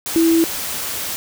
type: tone in noise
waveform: sine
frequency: 329.6 Hz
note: E4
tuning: in tune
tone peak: -11 dBFS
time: 0.16-0.44 s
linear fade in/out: 0 ms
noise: white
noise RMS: -25 dBFS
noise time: 0.06-1.16 s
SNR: +11 dB
effects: none